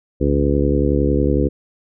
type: harmonic tone with a mistuned harmonic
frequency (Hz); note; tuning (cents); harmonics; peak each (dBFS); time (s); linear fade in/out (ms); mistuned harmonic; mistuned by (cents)
70.9; C#2; +40; 1 / 2 / 3 / 4 / 5 / 6 / 7; -19 / -22 / -24 / -20 / -22 / -23 / -23; 0.2-1.49; 20; 1; -69
effects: none